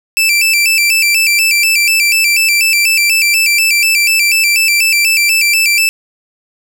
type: tone with vibrato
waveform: sawtooth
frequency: 2489 Hz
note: D#7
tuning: in tune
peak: -5 dBFS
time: 0.17-5.89 s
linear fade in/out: 0 ms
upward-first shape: square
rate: 4.1 Hz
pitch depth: 100 cents each way
effects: none